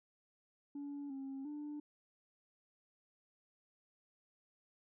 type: tone with pitch steps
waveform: sine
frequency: 285.2 / 270.6 / 295.7 Hz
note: C#4 / C#4 / D4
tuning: +49 / -42 / +12 cents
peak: -40 dBFS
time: 0.75-1.8 s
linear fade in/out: 5 ms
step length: 350 ms
effects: tanh soft clip ceiling -40 dBFS